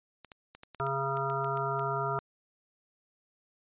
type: clicks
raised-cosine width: 0.2 ms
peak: -29 dBFS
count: 12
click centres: 0.247 / 0.318 / 0.55 / 0.634 / 0.747 / 0.799 / 0.867 / 1.171 / 1.3 / 1.445 / 1.573 / 1.794 s
type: harmonic tone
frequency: 136.6 Hz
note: C#3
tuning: 25 cents flat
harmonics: 1 / 3 / 5 / 7 / 9 / 10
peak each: -36 / -36 / -36 / -36 / -36 / -36 dBFS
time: 0.8-2.19 s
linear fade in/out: 0 ms
effects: resampled to 8000 Hz